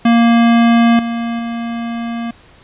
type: tone with level steps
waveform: square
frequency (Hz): 233.1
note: A#3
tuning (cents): 0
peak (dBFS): -8 / -18 / -20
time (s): 0.05-2.31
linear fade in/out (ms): 5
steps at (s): 0.99 / 1.39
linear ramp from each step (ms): 2
effects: pink hiss -45 dBFS RMS until 2.63 s + resampled to 8000 Hz